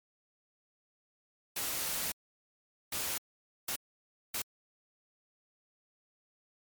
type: noise bursts at uneven times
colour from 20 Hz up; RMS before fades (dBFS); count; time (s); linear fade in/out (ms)
white; -35; 4; 1.56-2.12 / 2.92-3.18 / 3.68-3.76 / 4.34-4.42; 5
effects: MP3 96 kbps